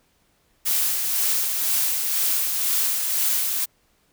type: noise with tremolo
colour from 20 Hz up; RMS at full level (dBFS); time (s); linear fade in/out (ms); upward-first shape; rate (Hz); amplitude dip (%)
blue; -21; 0.65-3.66; 20; sine; 2; 35
effects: pink hiss -64 dBFS RMS until 4.12 s